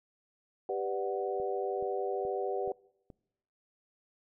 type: chord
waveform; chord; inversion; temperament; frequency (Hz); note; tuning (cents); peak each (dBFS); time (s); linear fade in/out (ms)
sine; G major seventh; none; equal; 392 / 493.9 / 587.3 / 740; G4 / B4 / D5 / F#5; 0 / 0 / 0 / 0; -34 / -36 / -39 / -37; 0.69-2.72; 2
type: click train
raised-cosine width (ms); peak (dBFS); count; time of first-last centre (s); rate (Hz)
2; -35; 5; 1.4-3.102; 2.35
effects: noise-tail reverb RT60 0.9 s tail -24 dB re dry